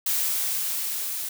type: noise with level ramp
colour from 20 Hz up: blue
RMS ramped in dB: -24 to -31 dBFS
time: 0.06-1.29 s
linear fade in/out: 5 ms
effects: none